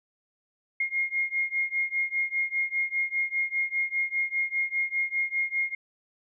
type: beating tone pair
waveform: sine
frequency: 2137 / 2142 Hz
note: C7 / C7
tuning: +36 / +40 cents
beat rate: 5 Hz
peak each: -28 / -29 dBFS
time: 0.8-5.75 s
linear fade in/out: 5 ms
effects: none